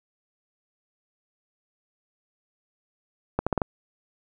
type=accelerating click train; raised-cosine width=1 ms; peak=-9 dBFS; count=5; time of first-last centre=3.39-3.618 s; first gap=76 ms; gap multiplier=0.81; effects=none